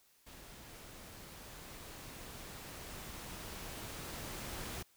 pink noise with level ramp, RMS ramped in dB -54 to -43 dBFS, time 0.26-4.83 s, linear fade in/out 10 ms, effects white hiss -69 dBFS RMS until 4.96 s

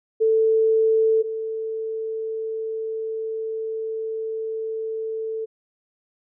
sine tone pair in turn, 443.1 / 443.1 Hz, A4 / A4, +12 / +12 cents, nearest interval unison, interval 0 cents, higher neither, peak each -15 / -25 dBFS, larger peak first, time 0.2-1.23 / 1.23-5.46 s, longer second, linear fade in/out 20 ms, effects none

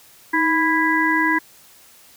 harmonic tone with a mistuned harmonic, 329.6 Hz, E4, in tune, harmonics 1 / 3 / 5 / 6, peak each -21 / -21 / -21 / -21 dBFS, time 0.33-1.39 s, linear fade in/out 10 ms, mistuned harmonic 1, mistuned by -75 cents, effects white hiss -49 dBFS RMS until 2.16 s

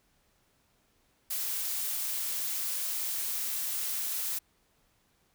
blue noise, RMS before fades -33 dBFS, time 1.3-4.39 s, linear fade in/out 10 ms, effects pink hiss -70 dBFS RMS until 5.34 s

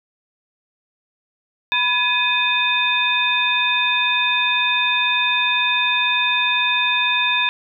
sine tone cluster, 987 / 1698 / 2505 / 3611 Hz, B5 / G#6 / D#7 / A7, -1 / +38 / +11 / +44 cents, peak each -23 / -24 / -19 / -21 dBFS, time 1.72-7.49 s, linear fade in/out 0 ms, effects none

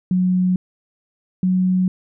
sine tone pair in turn, 183 / 184.49 Hz, F#3 / F#3, -19 / -5 cents, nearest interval unison, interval 14 cents, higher second, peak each -14 dBFS, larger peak neither, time 0.11-0.56 / 1.43-1.88 s, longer neither, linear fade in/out 2 ms, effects none

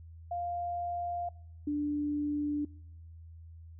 sine tone pair in turn, 698.5 / 293.7 Hz, F5 / D4, 0 / 0 cents, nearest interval octave + minor third, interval 1500 cents, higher first, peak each -32 / -29 dBFS, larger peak second, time 0.31-1.29 / 1.67-2.65 s, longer neither, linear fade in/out 5 ms, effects noise-tail reverb RT60 0.8 s tail -25 dB re dry + added 82 Hz sine -47 dBFS peak until 3.79 s

